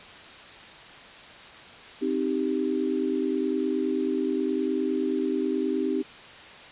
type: chord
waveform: sine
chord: C minor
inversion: none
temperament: equal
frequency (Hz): 261.6 / 311.1 / 392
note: C4 / Eb4 / G4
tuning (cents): 0 / 0 / 0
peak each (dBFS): -28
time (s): 2.01-6.03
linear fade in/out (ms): 20
effects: white hiss -45 dBFS RMS until 6.71 s + resampled to 8000 Hz